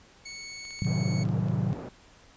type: tone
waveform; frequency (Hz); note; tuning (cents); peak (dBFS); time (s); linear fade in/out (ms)
15% pulse; 2217; C#7; 0; -32; 0.25-1.24; 10
type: clicks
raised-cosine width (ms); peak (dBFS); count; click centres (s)
0.2; -33; 7; 0.652 / 0.707 / 0.791 / 0.847 / 1.253 / 1.289 / 1.485
type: chord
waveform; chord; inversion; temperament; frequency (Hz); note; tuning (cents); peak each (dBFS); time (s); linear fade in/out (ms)
sine; A diminished seventh; none; equal; 110 / 130.81 / 155.56 / 185; A2 / C3 / Eb3 / Gb3; 0 / 0 / 0 / 0; -30; 0.82-1.73; 0
type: band-pass noise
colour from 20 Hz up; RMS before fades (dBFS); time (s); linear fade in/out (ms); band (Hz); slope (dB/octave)
pink; -39; 0.86-1.89; 5; 110 to 710; 12
effects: pink hiss -56 dBFS RMS until 2.36 s + resampled to 16000 Hz